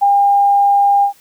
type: tone with ADSR envelope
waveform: sine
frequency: 804 Hz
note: G5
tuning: 44 cents sharp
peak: -6 dBFS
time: 0.01-1.13 s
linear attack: 23 ms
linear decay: 5 ms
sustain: -2 dB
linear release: 98 ms
effects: white hiss -49 dBFS RMS until 1.2 s